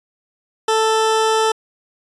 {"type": "tone", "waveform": "20% pulse", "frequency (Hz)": 441.1, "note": "A4", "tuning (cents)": 4, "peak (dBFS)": -9, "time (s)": [0.68, 1.52], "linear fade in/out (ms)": 5, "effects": ["resampled to 22050 Hz"]}